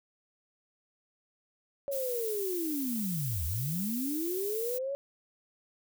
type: linear two-way sweep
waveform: sine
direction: down then up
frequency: 565 to 72.9 to 565 Hz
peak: -31 dBFS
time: 1.88-4.95 s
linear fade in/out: 0 ms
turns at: 3.45 s
type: noise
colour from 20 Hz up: violet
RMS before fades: -38 dBFS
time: 1.91-4.79 s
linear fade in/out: 20 ms
effects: none